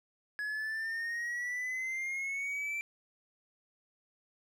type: exponential sweep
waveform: triangle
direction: up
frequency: 1683 to 2349 Hz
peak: -32 dBFS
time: 0.39-2.81 s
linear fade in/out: 0 ms
effects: none